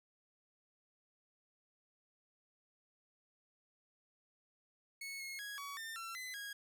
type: tone with pitch steps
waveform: sawtooth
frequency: 2201 / 2165 / 1660 / 1130 / 1803 / 1351 / 2024 / 1643 Hz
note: C#7 / C#7 / G#6 / C#6 / A6 / E6 / B6 / G#6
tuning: -13 / -41 / -1 / +33 / +42 / +42 / +42 / -19 cents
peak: -40 dBFS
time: 5.01-6.53 s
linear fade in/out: 5 ms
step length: 190 ms
effects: none